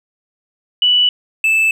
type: tone pair in turn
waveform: sine / triangle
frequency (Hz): 2960 / 2632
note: F#7 / E7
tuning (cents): 0 / -3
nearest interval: major second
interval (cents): 203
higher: first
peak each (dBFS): -9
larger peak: neither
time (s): 0.82-1.09 / 1.44-1.71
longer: neither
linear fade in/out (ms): 2
effects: none